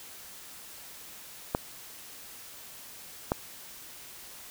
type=clicks; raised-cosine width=1 ms; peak=-11 dBFS; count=2; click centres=1.549 / 3.319 s; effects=white hiss -47 dBFS RMS until 4.5 s